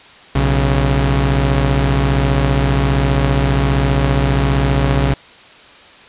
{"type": "tone pair together", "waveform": "sawtooth", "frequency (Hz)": [61.29, 137.6], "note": ["B1", "C#3"], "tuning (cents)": [-13, -12], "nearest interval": "octave + major second", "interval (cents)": 1401, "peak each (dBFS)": -11, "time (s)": [0.35, 5.14], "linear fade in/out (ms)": 5, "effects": ["white hiss -41 dBFS RMS until 6.08 s", "resampled to 8000 Hz"]}